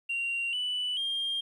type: tone with pitch steps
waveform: sine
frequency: 2761 / 2976 / 3208 Hz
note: F7 / F#7 / G7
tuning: -20 / +9 / +39 cents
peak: -27 dBFS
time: 0.09-1.41 s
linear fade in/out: 10 ms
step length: 440 ms
effects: tanh soft clip ceiling -26 dBFS + 11-bit